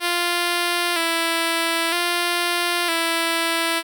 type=tone with vibrato; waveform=5% pulse; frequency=340 Hz; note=F4; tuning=46 cents flat; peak=-8 dBFS; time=0-3.83 s; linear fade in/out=50 ms; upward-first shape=square; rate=0.52 Hz; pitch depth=43 cents each way; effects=none